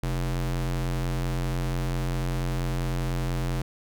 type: ring-modulated tone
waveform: square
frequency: 87.31 Hz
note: F2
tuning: in tune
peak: -23 dBFS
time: 0.03-3.62 s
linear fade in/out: 5 ms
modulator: 45.1 Hz
effects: none